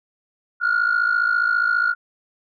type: tone pair together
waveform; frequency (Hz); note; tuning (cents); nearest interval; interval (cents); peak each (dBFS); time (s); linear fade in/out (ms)
sine; 1396.9 / 1451.7; F6 / F#6; 0 / -33; minor second; 67; -18; 0.6-1.95; 50
effects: tanh soft clip ceiling -12 dBFS